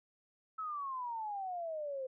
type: exponential sweep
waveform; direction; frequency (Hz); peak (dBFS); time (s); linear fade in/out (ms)
sine; down; 1312 to 513; -37; 0.58-2.07; 10
effects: none